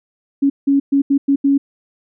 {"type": "tone bursts at uneven times", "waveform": "sine", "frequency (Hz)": 278.2, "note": "C#4", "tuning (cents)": 6, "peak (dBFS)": -10, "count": 6, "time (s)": [[0.42, 0.5], [0.67, 0.8], [0.92, 1.02], [1.1, 1.18], [1.28, 1.36], [1.44, 1.58]], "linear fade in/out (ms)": 10, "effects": []}